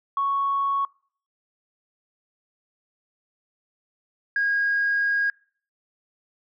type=tone pair in turn; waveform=sine; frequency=1108.7 / 1635.3 Hz; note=C#6 / G#6; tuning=0 / -27 cents; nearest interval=perfect fifth; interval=673 cents; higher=second; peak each=-20 / -19 dBFS; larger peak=second; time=0.17-0.85 / 4.36-5.3 s; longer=second; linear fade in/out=2 ms; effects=noise-tail reverb RT60 0.5 s tail -26 dB re dry + tanh soft clip ceiling -15 dBFS